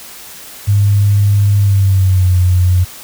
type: tone with pitch glide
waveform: sine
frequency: 101.6 to 90.52 Hz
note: G#2 to F#2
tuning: -38 to -37 cents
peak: -7 dBFS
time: 0.67-2.85 s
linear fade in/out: 20 ms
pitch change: -199 cents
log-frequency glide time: 1.56-2.34 s
effects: white hiss -33 dBFS RMS until 3.03 s